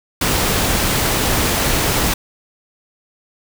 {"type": "noise", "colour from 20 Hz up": "pink", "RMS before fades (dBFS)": -17, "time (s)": [0.21, 2.14], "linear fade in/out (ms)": 5, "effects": []}